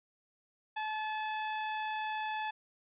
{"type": "tone", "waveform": "sawtooth", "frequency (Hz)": 863, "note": "A5", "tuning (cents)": -34, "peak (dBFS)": -30, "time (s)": [0.76, 2.51], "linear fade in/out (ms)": 10, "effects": ["resampled to 8000 Hz"]}